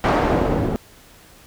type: noise with low-pass filter sweep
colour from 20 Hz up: white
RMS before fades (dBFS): -19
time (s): 0.04-0.76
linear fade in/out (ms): 0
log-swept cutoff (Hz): 1000 to 350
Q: 0.77
effects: pink hiss -48 dBFS RMS until 1.46 s